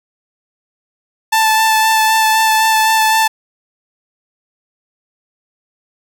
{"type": "tone with vibrato", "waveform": "sawtooth", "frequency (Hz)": 880, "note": "A5", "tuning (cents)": 0, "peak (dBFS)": -6, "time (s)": [1.32, 3.28], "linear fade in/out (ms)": 10, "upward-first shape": "sine", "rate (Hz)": 3.9, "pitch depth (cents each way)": 14, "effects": []}